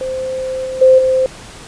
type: tone with level steps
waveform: sine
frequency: 520 Hz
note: C5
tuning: 11 cents flat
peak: -18 / -20 / -4 / -10 dBFS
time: 0.01-1.26 s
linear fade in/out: 0 ms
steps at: 0.65 / 0.81 / 0.98 s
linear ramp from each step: 10 ms
effects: pink hiss -35 dBFS RMS until 1.67 s + resampled to 22050 Hz